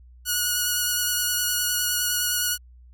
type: tone with vibrato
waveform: 5% pulse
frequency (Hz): 1456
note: F#6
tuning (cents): -28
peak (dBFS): -11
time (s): 0.25-2.58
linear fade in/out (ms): 50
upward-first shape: sine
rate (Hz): 9.7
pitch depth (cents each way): 17
effects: added 61 Hz sine -46 dBFS peak until 2.93 s